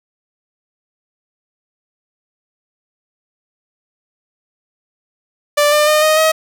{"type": "tone with pitch steps", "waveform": "sawtooth", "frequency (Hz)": [587.3, 598.6, 610.1, 621.9, 633.8], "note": ["D5", "D5", "D#5", "D#5", "D#5"], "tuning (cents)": [0, 33, -34, -1, 32], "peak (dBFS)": -6, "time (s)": [5.57, 6.32], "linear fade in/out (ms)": 10, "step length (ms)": 150, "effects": []}